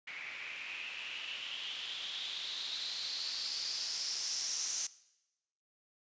blue noise with low-pass filter sweep, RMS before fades -40 dBFS, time 0.07-4.87 s, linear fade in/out 5 ms, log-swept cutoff 2200 to 6200 Hz, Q 5.7, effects noise-tail reverb RT60 0.9 s tail -19 dB re dry + resampled to 16000 Hz

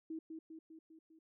sine tone with echo, 320.9 Hz, E4, 46 cents flat, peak -40 dBFS, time 0.1-0.19 s, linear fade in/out 5 ms, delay 200 ms, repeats 5, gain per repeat -4 dB, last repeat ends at 1.19 s, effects none

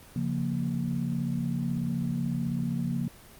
sine chord, Bb minor, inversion first, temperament equal, 138.59 / 174.61 / 233.1 Hz, Db3 / F3 / Bb3, 0 / 0 / 0 cents, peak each -31 dBFS, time 0.16-3.08 s, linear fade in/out 2 ms, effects pink hiss -51 dBFS RMS until 3.39 s + Opus 24 kbps

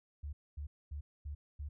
sine tone bursts, 72.8 Hz, D2, 15 cents flat, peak -39 dBFS, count 5, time 0.23-1.69 s, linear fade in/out 10 ms, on 100 ms, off 240 ms, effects none

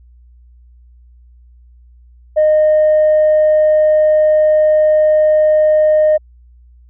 sine tone, 615 Hz, D#5, 20 cents flat, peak -6 dBFS, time 2.36-6.18 s, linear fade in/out 20 ms, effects tanh soft clip ceiling -5 dBFS + added 60 Hz sine -41 dBFS peak until 6.89 s

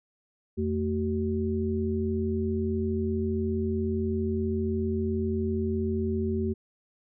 sine tone cluster, 86.5 / 221.9 / 378.9 Hz, F2 / A3 / F#4, -16 / +15 / +41 cents, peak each -30 / -29 / -30 dBFS, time 0.57-6.54 s, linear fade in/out 20 ms, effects none

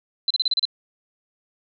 sine tone bursts, 4049 Hz, B7, 42 cents sharp, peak -17 dBFS, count 7, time 0.28-0.653 s, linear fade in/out 2 ms, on 25 ms, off 33 ms, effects none

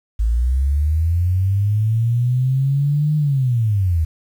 sine linear two-way sweep, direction up then down, 53 to 153.1 to 76.6 Hz, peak -14 dBFS, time 0.19-4.05 s, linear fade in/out 10 ms, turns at 3.16 s, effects 8-bit

